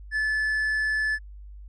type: tone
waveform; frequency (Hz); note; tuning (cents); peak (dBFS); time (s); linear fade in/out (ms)
triangle; 1734; A6; -26; -21; 0.11-1.19; 50
effects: added 50 Hz sine -40 dBFS peak until 1.68 s + resampled to 24000 Hz